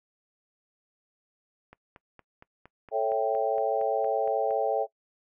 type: click train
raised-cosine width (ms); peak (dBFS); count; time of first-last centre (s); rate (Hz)
0.5; -33; 13; 1.73-4.508; 4.32
type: chord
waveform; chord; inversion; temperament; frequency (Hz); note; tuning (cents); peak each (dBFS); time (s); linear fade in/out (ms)
sine; A dominant seventh; none; equal; 440 / 554.4 / 659.3 / 784; A4 / C#5 / E5 / G5; 0 / 0 / 0 / 0; -29; 2.91-4.87; 50
effects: noise-tail reverb RT60 0.1 s tail -21 dB re dry